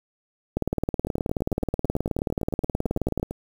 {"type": "two click trains", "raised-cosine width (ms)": 2, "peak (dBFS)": [-10, -17], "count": [51, 21], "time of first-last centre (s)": [[0.57, 3.23], [1.07, 3.31]], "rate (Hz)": [18.8, 8.93], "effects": ["7-bit"]}